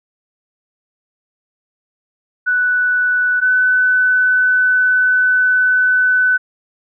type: tone pair in turn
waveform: sine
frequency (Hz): 1485 / 1503.1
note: F#6 / F#6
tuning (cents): +6 / +27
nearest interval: unison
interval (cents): 21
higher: second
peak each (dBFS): -12 / -10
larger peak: second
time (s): 2.46-3.41 / 3.41-6.38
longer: second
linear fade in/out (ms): 20
effects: none